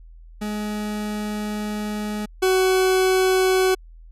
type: tone pair in turn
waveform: 40% pulse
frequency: 210.4 / 374.9 Hz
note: G#3 / F#4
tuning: +23 / +23 cents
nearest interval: minor seventh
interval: 1000 cents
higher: second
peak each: -24 / -15 dBFS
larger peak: second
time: 0.41-2.26 / 2.42-3.75 s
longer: first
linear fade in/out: 10 ms
effects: added 41 Hz sine -41 dBFS peak until 4.11 s + resampled to 32000 Hz